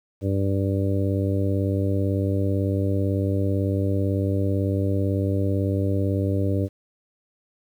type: harmonic tone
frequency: 98 Hz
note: G2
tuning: in tune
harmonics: 1 / 2 / 3 / 4 / 5 / 6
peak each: -22 / -30 / -27 / -32 / -31 / -33 dBFS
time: 0.21-6.69 s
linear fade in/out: 50 ms
effects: 9-bit